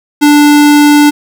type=tone; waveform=square; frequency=293.7 Hz; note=D4; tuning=in tune; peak=-3 dBFS; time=0.21-1.11 s; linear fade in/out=20 ms; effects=none